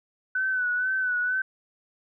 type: tone with vibrato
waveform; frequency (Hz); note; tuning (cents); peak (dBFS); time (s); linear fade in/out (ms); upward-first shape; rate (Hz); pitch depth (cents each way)
sine; 1501; F#6; +24; -23; 0.35-1.42; 5; sine; 2.1; 46
effects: none